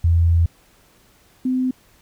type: tone pair in turn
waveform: sine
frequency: 84.1 / 256.2 Hz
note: E2 / C4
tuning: +35 / -36 cents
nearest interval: octave + perfect fifth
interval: 1929 cents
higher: second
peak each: -12 / -17 dBFS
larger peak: first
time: 0.04-0.46 / 1.45-1.71 s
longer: first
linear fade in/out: 5 ms
effects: pink hiss -55 dBFS RMS until 2.01 s